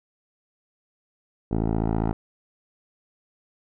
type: tone with low-pass filter sweep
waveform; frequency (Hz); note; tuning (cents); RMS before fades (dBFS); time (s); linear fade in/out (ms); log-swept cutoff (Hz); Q
10% pulse; 55; A1; 0; -24; 1.51-2.13; 5; 540 to 920; 1.2
effects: none